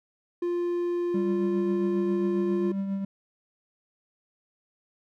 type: tone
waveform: triangle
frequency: 349.2 Hz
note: F4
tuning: in tune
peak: -23 dBFS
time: 0.42-2.72 s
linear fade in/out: 5 ms
type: tone with tremolo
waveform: triangle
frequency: 196 Hz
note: G3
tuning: in tune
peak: -23 dBFS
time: 1.14-3.05 s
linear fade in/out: 5 ms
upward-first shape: triangle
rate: 7.4 Hz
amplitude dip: 45%
effects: none